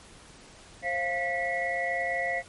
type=tone cluster; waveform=sine; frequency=533 / 695 / 1956 / 2166 Hz; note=C5 / F5 / B6 / C#7; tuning=+32 / -9 / -17 / -41 cents; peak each=-34 / -31 / -30 / -36 dBFS; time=0.82-2.43 s; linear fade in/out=50 ms; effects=pink hiss -51 dBFS RMS until 2.48 s + MP3 48 kbps